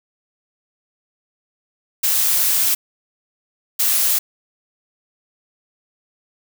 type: noise bursts at uneven times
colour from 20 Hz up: blue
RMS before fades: -17 dBFS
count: 2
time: 2.03-2.75 / 3.79-4.19 s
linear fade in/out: 10 ms
effects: none